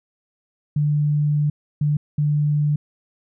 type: tone bursts at uneven times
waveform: sine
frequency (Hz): 148.1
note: D3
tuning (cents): +15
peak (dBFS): -16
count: 3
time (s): 0.76-1.5 / 1.81-1.97 / 2.18-2.76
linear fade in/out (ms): 5
effects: none